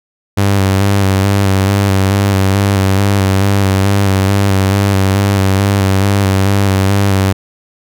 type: tone with vibrato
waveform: sawtooth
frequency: 98 Hz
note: G2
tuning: in tune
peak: -5 dBFS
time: 0.37-7.33 s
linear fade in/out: 10 ms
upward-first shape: square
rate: 2.3 Hz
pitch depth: 30 cents each way
effects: none